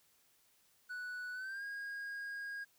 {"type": "tone with pitch glide", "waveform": "triangle", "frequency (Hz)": [1480, 1632.7], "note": ["F#6", "G#6"], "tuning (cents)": [0, -30], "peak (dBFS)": -39, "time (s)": [0.89, 2.65], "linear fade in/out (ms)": 20, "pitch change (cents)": 170, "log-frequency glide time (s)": [1.33, 1.64], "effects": ["white hiss -71 dBFS RMS until 2.78 s"]}